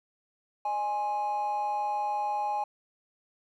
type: tone with amplitude modulation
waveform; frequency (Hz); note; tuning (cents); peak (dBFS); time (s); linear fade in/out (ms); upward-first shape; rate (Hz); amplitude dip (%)
triangle; 830.6; G#5; 0; -21; 0.65-2.64; 5; sine; 226; 70
effects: tanh soft clip ceiling -22 dBFS